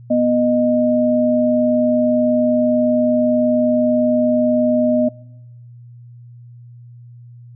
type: tone pair together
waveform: sine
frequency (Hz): 245.2 / 616.5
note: B3 / D#5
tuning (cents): -12 / -16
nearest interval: octave + major third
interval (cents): 1596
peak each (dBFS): -15 / -15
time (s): 0.1-5.09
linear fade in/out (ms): 10
effects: noise-tail reverb RT60 1.0 s tail -25 dB re dry + added 120 Hz sine -37 dBFS peak until 7.55 s